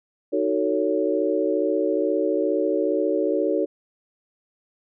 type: chord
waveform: sine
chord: D# half-diminished seventh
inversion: none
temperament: just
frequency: 311.1 / 373.4 / 448 / 560 Hz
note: D#4 / F#4 / A4 / C#5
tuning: 0 / +16 / +31 / +18 cents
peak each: -25 dBFS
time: 0.32-3.66 s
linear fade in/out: 20 ms
effects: none